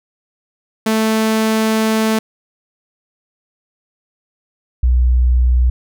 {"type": "tone pair in turn", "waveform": ["sawtooth", "sine"], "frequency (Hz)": [220, 61.74], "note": ["A3", "B1"], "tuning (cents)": [0, 0], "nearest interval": "octave + minor seventh", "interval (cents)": 2200, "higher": "first", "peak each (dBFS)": -9, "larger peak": "neither", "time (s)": [[0.86, 2.19], [4.83, 5.7]], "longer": "first", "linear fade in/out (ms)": 5, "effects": []}